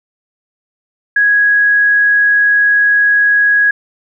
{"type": "tone", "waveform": "sine", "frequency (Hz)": 1661.2, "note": "G#6", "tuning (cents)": 0, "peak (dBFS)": -7, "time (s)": [1.16, 3.71], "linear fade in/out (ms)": 5, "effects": []}